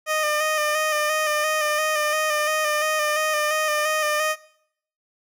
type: tone with vibrato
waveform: 15% pulse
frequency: 611 Hz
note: D#5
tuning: 32 cents flat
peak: -14 dBFS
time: 0.06-4.36 s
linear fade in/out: 50 ms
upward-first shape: square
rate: 2.9 Hz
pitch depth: 26 cents each way
effects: noise-tail reverb RT60 0.7 s tail -21 dB re dry